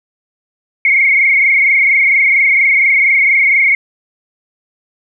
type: tone with frequency modulation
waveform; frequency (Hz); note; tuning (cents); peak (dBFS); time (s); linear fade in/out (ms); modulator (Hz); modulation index
sine; 2179; C#7; -30; -7; 0.85-3.75; 2; 24.3; 3.3
effects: none